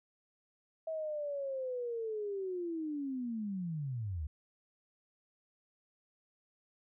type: linear sweep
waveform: sine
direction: down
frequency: 648 to 69 Hz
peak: -35 dBFS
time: 0.87-4.27 s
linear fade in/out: 5 ms
effects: none